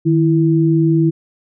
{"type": "tone pair together", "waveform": "sine", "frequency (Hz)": [155.55, 329.6], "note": ["D#3", "E4"], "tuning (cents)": [0, 0], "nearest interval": "octave + minor second", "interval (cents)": 1300, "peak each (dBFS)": -13, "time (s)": [0.05, 1.11], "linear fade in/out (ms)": 20, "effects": []}